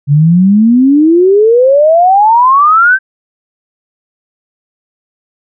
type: exponential sweep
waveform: sine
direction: up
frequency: 138.59 to 1585 Hz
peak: -3 dBFS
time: 0.07-2.99 s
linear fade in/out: 50 ms
effects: none